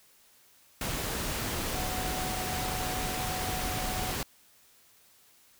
sine tone in noise, 740 Hz, F#5, in tune, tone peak -37 dBFS, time 1.75-4.11 s, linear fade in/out 2 ms, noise pink, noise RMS -33 dBFS, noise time 0.81-4.23 s, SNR -7 dB, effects white hiss -61 dBFS RMS until 5.59 s

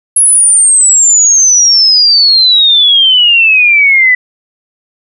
sine exponential sweep, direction down, 10650 to 1975.5 Hz, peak -3 dBFS, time 0.16-4.15 s, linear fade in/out 5 ms, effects none

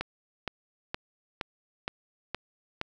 click train, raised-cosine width 0.3 ms, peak -15 dBFS, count 7, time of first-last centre 0.01-2.814 s, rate 2.14 Hz, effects none

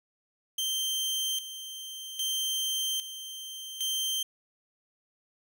sawtooth tone with tremolo, 3138 Hz, G7, 1 cent sharp, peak -25 dBFS, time 0.58-4.23 s, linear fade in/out 5 ms, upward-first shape square, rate 0.62 Hz, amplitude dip 70%, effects none

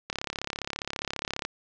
click train, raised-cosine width 0.2 ms, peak -13 dBFS, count 48, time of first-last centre 0.1-1.451 s, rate 34.8 Hz, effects low-pass 7000 Hz 12 dB/octave

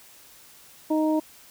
harmonic tone, 311.1 Hz, D#4, in tune, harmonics 1 / 2 / 3, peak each -21 / -27 / -31 dBFS, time 0.9-1.2 s, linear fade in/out 10 ms, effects white hiss -51 dBFS RMS until 1.5 s

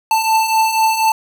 square beating tone pair, 882 / 886.1 Hz, A5 / A5, +4 / +12 cents, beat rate 4.1 Hz, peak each -20 / -14 dBFS, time 0.11-1.12 s, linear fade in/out 2 ms, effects none

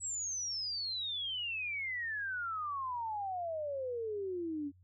sine exponential sweep, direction down, 7910 to 277.2 Hz, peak -35 dBFS, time 0-4.72 s, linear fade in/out 50 ms, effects added 91 Hz sine -60 dBFS peak until 4.83 s

